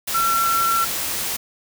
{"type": "tone in noise", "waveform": "sine", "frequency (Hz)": 1353, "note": "E6", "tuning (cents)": 45, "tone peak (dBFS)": -17, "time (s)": [0.14, 0.85], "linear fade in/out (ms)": 10, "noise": "white", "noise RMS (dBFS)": -25, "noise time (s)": [0.07, 1.37], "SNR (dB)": 5, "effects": []}